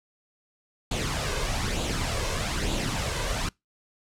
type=noise with flanger; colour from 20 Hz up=pink; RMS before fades=-28 dBFS; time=0.91-3.49 s; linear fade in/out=5 ms; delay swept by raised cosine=0.27 to 1.97 ms; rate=1.1 Hz; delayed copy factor=+0.55; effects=noise-tail reverb RT60 0.2 s tail -26 dB re dry + low-pass 8000 Hz 12 dB/octave